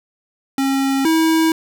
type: tone pair in turn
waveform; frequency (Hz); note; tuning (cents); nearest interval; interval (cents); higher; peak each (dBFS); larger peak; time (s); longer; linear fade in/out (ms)
square; 271.2 / 322.5; C#4 / E4; -38 / -38; minor third; 300; second; -16 / -13; second; 0.58-1.05 / 1.05-1.52; neither; 2
effects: none